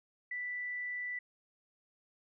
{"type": "tone", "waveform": "sine", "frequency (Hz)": 1975.5, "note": "B6", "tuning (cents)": 0, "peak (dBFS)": -36, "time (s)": [0.31, 1.19], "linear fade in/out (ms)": 5, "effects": []}